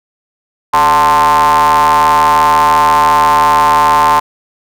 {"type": "ring-modulated tone", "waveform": "square", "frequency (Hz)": 77.4, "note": "D#2", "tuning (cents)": -9, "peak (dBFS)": -4, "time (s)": [0.73, 4.2], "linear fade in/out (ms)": 10, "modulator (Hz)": 966, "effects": []}